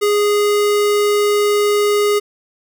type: tone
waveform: square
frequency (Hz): 413.4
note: G#4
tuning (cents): -8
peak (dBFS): -13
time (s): 0.01-2.2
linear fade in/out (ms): 20
effects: none